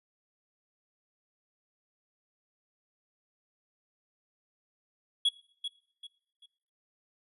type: tone with echo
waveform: triangle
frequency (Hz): 3348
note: G#7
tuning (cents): +13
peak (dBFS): -21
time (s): 5.25-5.29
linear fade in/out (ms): 5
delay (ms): 390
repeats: 3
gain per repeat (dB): -10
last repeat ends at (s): 6.46
effects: noise-tail reverb RT60 0.6 s tail -20 dB re dry + resampled to 32000 Hz